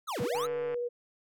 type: linear two-way sweep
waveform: square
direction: down then up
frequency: 1381 to 94.6 to 1381 Hz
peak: -33 dBFS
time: 0.07-0.47 s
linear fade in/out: 20 ms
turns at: 0.21 s
type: tone with vibrato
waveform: sine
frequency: 483.1 Hz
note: B4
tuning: 38 cents flat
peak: -30 dBFS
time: 0.19-0.89 s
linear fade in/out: 20 ms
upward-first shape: square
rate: 16 Hz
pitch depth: 9 cents each way
type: click train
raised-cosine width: 0.5 ms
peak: -29 dBFS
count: 58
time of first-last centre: 0.35-0.743 s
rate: 145 Hz
effects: none